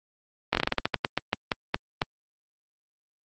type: slowing click train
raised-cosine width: 0.3 ms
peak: -6 dBFS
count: 16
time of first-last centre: 0.53-2.018 s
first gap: 19 ms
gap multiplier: 1.21
effects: high-pass 100 Hz 12 dB/octave + Opus 32 kbps